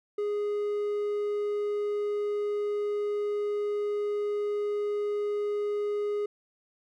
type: tone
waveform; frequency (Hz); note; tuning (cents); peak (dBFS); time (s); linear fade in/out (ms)
triangle; 413.9; G#4; -6; -25; 0.18-6.26; 5
effects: none